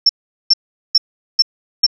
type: tone bursts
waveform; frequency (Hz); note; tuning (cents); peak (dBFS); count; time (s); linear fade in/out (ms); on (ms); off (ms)
sine; 5400; E8; +41; -6; 5; 0.06-1.865; 5; 33; 410
effects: none